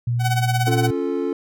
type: tone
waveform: sine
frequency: 119.7 Hz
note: A#2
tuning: 46 cents sharp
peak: -18 dBFS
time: 0.07-0.91 s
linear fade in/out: 5 ms
type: tone with tremolo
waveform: sawtooth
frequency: 753 Hz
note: F#5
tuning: 30 cents sharp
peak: -15 dBFS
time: 0.19-0.91 s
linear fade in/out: 50 ms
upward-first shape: sine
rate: 17 Hz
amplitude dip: 80%
type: chord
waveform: triangle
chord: Db augmented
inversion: none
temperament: equal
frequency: 277.2 / 349.2 / 440 Hz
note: Db4 / F4 / A4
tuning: 0 / 0 / 0 cents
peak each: -23 dBFS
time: 0.67-1.33 s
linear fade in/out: 2 ms
effects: none